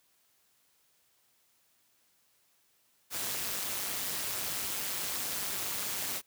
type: noise with amplitude modulation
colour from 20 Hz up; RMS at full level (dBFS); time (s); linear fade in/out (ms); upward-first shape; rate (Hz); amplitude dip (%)
white; -32; 3.1-6.22; 50; sine; 199; 70
effects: white hiss -70 dBFS RMS until 6.26 s + high-pass 60 Hz 12 dB/octave